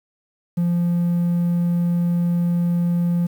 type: tone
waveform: triangle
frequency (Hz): 173.2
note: F3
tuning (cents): -14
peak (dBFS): -14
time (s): 0.57-3.27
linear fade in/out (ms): 10
effects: tanh soft clip ceiling -10 dBFS + 8-bit